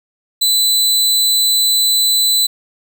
sawtooth tone, 4000 Hz, B7, 21 cents sharp, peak -8 dBFS, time 0.41-2.47 s, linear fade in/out 10 ms, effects none

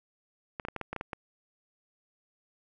clicks, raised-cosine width 0.5 ms, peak -20 dBFS, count 9, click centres 0.598 / 0.651 / 0.685 / 0.763 / 0.813 / 0.93 / 0.963 / 1.011 / 1.132 s, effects none

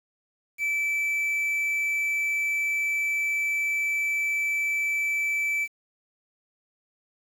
triangle tone with quantisation, 2317 Hz, D7, 24 cents flat, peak -22 dBFS, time 0.58-5.68 s, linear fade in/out 50 ms, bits 8, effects none

